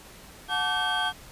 triangle tone cluster, 730 / 871 / 1159 / 1540 / 3236 Hz, F#5 / A5 / D6 / G6 / G#7, -24 / -18 / -23 / -31 / -46 cents, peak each -30 / -30 / -33 / -27 / -28 dBFS, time 0.48-1.13 s, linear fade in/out 50 ms, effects pink hiss -48 dBFS RMS until 1.31 s + resampled to 32000 Hz

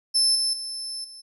35% pulse tone with level steps, 5274 Hz, E8, in tune, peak -15 / -19 / -28 / -38 dBFS, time 0.14-1.22 s, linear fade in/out 20 ms, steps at 0.35 / 0.53 / 1.04 s, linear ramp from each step 5 ms, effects none

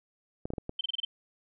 clicks, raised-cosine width 2 ms, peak -21 dBFS, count 5, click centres 0.455 / 0.504 / 0.536 / 0.582 / 0.694 s
sine tone bursts, 3097 Hz, G7, 22 cents flat, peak -28 dBFS, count 6, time 0.79-1.05 s, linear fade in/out 5 ms, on 20 ms, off 28 ms
effects none

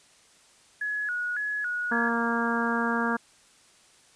sine tone with vibrato, 1568 Hz, G6, in tune, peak -27 dBFS, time 0.81-2.09 s, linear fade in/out 5 ms, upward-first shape square, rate 1.8 Hz, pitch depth 130 cents each way
harmonic tone, 233.1 Hz, A#3, in tune, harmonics 1 / 2 / 3 / 4 / 5 / 6 / 7, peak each -28 / -33 / -36 / -32 / -33 / -32 / -31 dBFS, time 1.91-3.17 s, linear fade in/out 10 ms
effects white hiss -58 dBFS RMS until 4.15 s + resampled to 22050 Hz

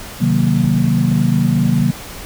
sine chord, C half-diminished seventh, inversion none, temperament equal, 130.81 / 155.56 / 185 / 233.1 Hz, C3 / Eb3 / Gb3 / Bb3, 0 / 0 / 0 / 0 cents, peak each -17 dBFS, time 0.2-1.92 s, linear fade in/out 20 ms, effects pink hiss -32 dBFS RMS until 2.25 s

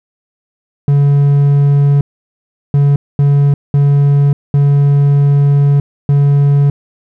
triangle tone bursts at uneven times, 142.2 Hz, C#3, 45 cents sharp, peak -4 dBFS, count 6, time 0.88-2.01 / 2.74-2.96 / 3.19-3.54 / 3.74-4.33 / 4.54-5.8 / 6.09-6.7 s, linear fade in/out 2 ms, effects none

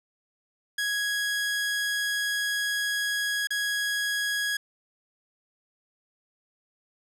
sawtooth tone with dropouts, 1661.2 Hz, G#6, in tune, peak -22 dBFS, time 0.78-4.57 s, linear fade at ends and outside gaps 5 ms, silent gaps 3.472-3.505 s, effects low-pass 12000 Hz 12 dB/octave + 10-bit

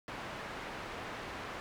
white low-pass noise, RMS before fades -43 dBFS, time 0.08-1.6 s, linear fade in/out 0 ms, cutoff 1700 Hz, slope 12 dB/octave, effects none

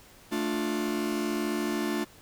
45% pulse chord, D minor, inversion second, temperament just, 220.2 / 293.7 / 352.4 Hz, A3 / D4 / F4, +2 / 0 / +16 cents, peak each -32 dBFS, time 0.31-2.05 s, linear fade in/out 20 ms, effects pink hiss -54 dBFS RMS until 2.21 s

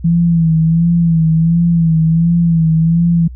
sine tone with vibrato, 165.6 Hz, E3, 8 cents sharp, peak -8 dBFS, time 0.04-3.28 s, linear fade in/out 10 ms, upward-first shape sine, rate 1.4 Hz, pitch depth 56 cents each way, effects added 62 Hz sine -27 dBFS peak until 3.35 s

